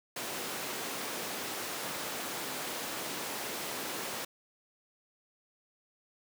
pink high-pass noise, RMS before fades -38 dBFS, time 0.16-4.25 s, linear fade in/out 5 ms, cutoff 290 Hz, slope 12 dB/octave, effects none

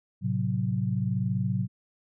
sine chord, F# diminished, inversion first, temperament equal, 110 / 130.81 / 185 Hz, A2 / C3 / F#3, 0 / 0 / 0 cents, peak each -29 dBFS, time 0.21-1.68 s, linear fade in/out 50 ms, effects none

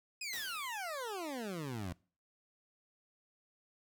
20% pulse exponential sweep, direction down, 2573 to 82.41 Hz, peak -34 dBFS, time 0.21-1.93 s, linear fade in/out 5 ms
white noise with exponential decay, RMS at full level -44 dBFS, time 0.33-1.12 s, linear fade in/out 1 ms, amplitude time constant 170 ms
effects noise-tail reverb RT60 0.4 s tail -23 dB re dry

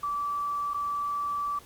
sine tone with dropouts, 1158 Hz, D6, 25 cents flat, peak -27 dBFS, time 0.03-1.59 s, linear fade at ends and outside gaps 5 ms, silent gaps 0.736-0.743 s, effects pink hiss -52 dBFS RMS until 1.65 s + MP3 96 kbps

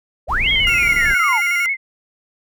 sine linear two-way sweep, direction up then down, 446.8 to 3322 to 780 Hz, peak -16 dBFS, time 0.27-1.41 s, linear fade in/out 50 ms, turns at 0.5 s
brown noise, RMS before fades -26 dBFS, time 0.28-1.15 s, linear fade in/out 20 ms
sine tone with vibrato, 2133 Hz, C7, 33 cents sharp, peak -16 dBFS, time 0.42-1.77 s, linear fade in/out 50 ms, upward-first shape square, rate 11 Hz, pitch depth 49 cents each way
35% pulse tone, 1406 Hz, F6, 11 cents sharp, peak -20 dBFS, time 0.67-1.66 s, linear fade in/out 0 ms
effects none

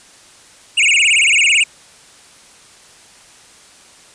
square tone with vibrato, 2501 Hz, D#7, 8 cents sharp, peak -10 dBFS, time 0.77-1.64 s, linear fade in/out 10 ms, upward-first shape sine, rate 18 Hz, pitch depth 250 cents each way, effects white hiss -44 dBFS RMS until 4.14 s + resampled to 22050 Hz

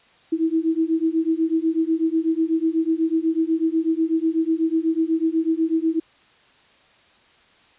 sine beating tone pair, 320 / 328.1 Hz, D#4 / E4, +49 / -8 cents, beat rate 8.1 Hz, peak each -21 dBFS, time 0.32-6 s, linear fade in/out 10 ms, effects white hiss -55 dBFS RMS until 7.78 s + resampled to 8000 Hz

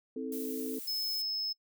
sine chord, A diminished, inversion first, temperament equal with one note detuned, 261.6 / 319.1 / 440 Hz, C4 / Eb4 / A4, 0 / +44 / 0 cents, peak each -37 / -42 / -38 dBFS, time 0.16-0.79 s, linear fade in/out 5 ms
violet noise, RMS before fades -43 dBFS, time 0.32-1.22 s, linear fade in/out 2 ms
triangle tone, 5200 Hz, E8, 24 cents flat, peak -31 dBFS, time 0.87-1.53 s, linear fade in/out 10 ms
effects noise-tail reverb RT60 0.1 s tail -24 dB re dry

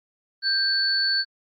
sine tone pair together, 1578 / 4453 Hz, G6 / C#8, +11 / +7 cents, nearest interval octave + tritone, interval 1796 cents, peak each -25 / -21 dBFS, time 0.42-1.25 s, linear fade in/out 50 ms, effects Opus 48 kbps

